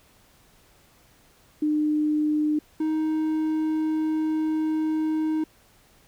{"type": "tone pair in turn", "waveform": ["sine", "triangle"], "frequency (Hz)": [302.6, 312.9], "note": ["D#4", "D#4"], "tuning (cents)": [-48, 10], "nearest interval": "minor second", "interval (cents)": 58, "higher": "second", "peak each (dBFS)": -20, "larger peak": "neither", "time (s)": [[1.62, 2.59], [2.8, 5.44]], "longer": "second", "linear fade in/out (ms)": 5, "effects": ["pink hiss -58 dBFS RMS until 6.07 s"]}